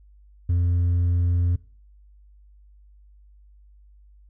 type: tone with hard clipping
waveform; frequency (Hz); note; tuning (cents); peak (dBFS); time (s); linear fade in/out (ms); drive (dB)
triangle; 87.31; F2; 0; -17; 0.49-1.56; 5; 1
effects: noise-tail reverb RT60 0.4 s tail -20 dB re dry + added 50 Hz sine -49 dBFS peak until 4.29 s